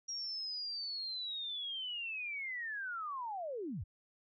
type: linear sweep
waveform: sine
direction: down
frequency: 5660 to 62.1 Hz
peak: -38 dBFS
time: 0.08-3.84 s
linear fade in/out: 10 ms
effects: none